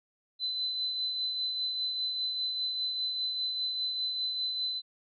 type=tone with tremolo; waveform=sine; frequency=4028 Hz; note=B7; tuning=33 cents sharp; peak=-28 dBFS; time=0.39-4.82 s; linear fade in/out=50 ms; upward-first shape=triangle; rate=5 Hz; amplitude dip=40%; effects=none